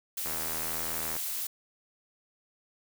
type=noise; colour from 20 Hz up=blue; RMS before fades=-34 dBFS; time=0.17-1.47 s; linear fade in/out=5 ms
type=click train; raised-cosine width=0.5 ms; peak=-23 dBFS; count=74; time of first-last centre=0.26-1.166 s; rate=80.6 Hz
effects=none